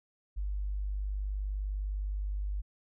sine tone, 49.8 Hz, G1, 28 cents sharp, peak -31 dBFS, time 0.36-2.62 s, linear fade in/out 20 ms, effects none

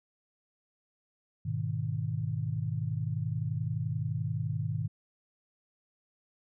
sine chord, G# minor, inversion none, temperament equal with one note detuned, 103.83 / 124.11 / 155.56 Hz, G#2 / B2 / D#3, 0 / +9 / 0 cents, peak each -34 dBFS, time 1.45-4.88 s, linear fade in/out 10 ms, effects none

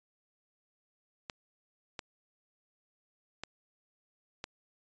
clicks, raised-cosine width 0.2 ms, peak -21 dBFS, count 4, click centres 1.298 / 1.992 / 3.436 / 4.441 s, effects resampled to 16000 Hz

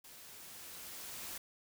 white noise with level ramp, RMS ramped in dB -55 to -44 dBFS, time 0.04-1.38 s, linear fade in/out 5 ms, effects none

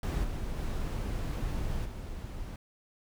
brown noise with level steps, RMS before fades -30 / -35 / -33 / -39 dBFS, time 0.03-2.56 s, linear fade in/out 2 ms, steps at 0.23 / 0.56 / 1.84 s, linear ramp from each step 20 ms, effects none

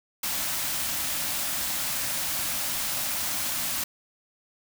white band-stop noise, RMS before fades -29 dBFS, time 0.23-3.84 s, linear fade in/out 5 ms, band 340 to 520 Hz, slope 96 dB/octave, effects none

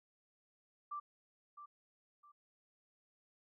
sine tone with echo, 1174.7 Hz, D6, in tune, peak -40 dBFS, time 0.91-1 s, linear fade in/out 10 ms, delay 660 ms, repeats 2, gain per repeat -10 dB, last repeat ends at 2.32 s, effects none

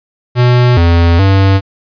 square tone with pitch steps, 123 / 84.9 / 97.1 Hz, B2 / F2 / G2, -7 / -48 / -16 cents, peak -6 dBFS, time 0.35-1.61 s, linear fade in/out 50 ms, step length 420 ms, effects resampled to 11025 Hz

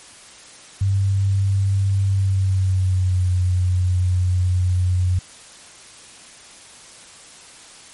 sine tone with pitch glide, 98 to 90.91 Hz, G2 to F#2, 0 to -30 cents, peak -15 dBFS, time 0.81-5.19 s, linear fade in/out 5 ms, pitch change -130 cents, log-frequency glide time 2.05-3.29 s, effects white hiss -43 dBFS RMS until 7.93 s + MP3 48 kbps

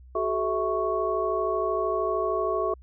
sine tone cluster, 376.6 / 429.6 / 654 / 1109 Hz, F#4 / A4 / E5 / C#6, +31 / -41 / -14 / 0 cents, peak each -29 dBFS, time 0.15-2.74 s, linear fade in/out 5 ms, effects added 63 Hz sine -46 dBFS peak until 2.82 s

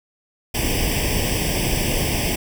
pink noise with comb filter, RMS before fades -21 dBFS, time 0.54-2.36 s, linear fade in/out 10 ms, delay 0.37 ms, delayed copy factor +1, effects none

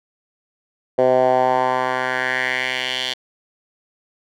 10% pulse tone with band-pass filter sweep, 128.1 Hz, C3, 36 cents flat, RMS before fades -19 dBFS, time 0.98-3.14 s, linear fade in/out 10 ms, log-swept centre 540 to 3500 Hz, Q 2.8, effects none

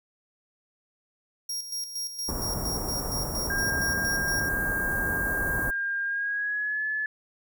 sawtooth tone with tremolo, 5600 Hz, F8, 4 cents sharp, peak -27 dBFS, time 1.49-4.49 s, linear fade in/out 5 ms, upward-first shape square, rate 4.3 Hz, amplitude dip 60%
pink band-stop noise, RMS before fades -32 dBFS, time 2.28-5.71 s, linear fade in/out 10 ms, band 1200 to 10000 Hz, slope 24 dB/octave
sine tone with pitch glide, 1607 to 1722.3 Hz, G6 to A6, +43 to -37 cents, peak -26 dBFS, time 3.5-7.06 s, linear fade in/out 2 ms, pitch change +120 cents, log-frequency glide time 6.05-6.84 s
effects none

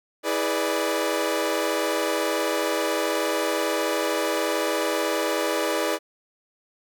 sawtooth chord, E dominant seventh, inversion none, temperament equal with one note detuned, 324 / 415.3 / 493.9 / 587.3 Hz, E4 / G#4 / B4 / D5, -30 / 0 / 0 / 0 cents, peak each -25 / -25 / -25 / -23 dBFS, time 0.23-5.99 s, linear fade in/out 50 ms, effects none

